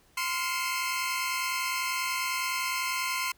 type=tone cluster; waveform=sawtooth; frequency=1037 / 1402 / 2124 / 2258 / 2588 Hz; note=C6 / F6 / C7 / C#7 / E7; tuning=-16 / +6 / +25 / +31 / -32 cents; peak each=-28 / -35 / -31 / -37 / -33 dBFS; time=0.17-3.32 s; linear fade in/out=5 ms; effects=pink hiss -63 dBFS RMS until 3.37 s